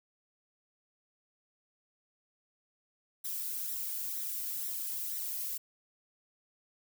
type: noise with flanger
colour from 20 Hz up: violet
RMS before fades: -37 dBFS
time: 3.24-5.58 s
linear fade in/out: 10 ms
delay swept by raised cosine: 0.52 to 2.02 ms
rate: 2.1 Hz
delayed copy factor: +0.75
effects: none